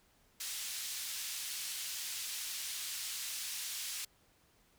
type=band-pass noise; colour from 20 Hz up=pink; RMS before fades=-41 dBFS; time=0.4-4.05 s; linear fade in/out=5 ms; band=3400 to 14000 Hz; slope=12 dB/octave; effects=pink hiss -69 dBFS RMS until 4.78 s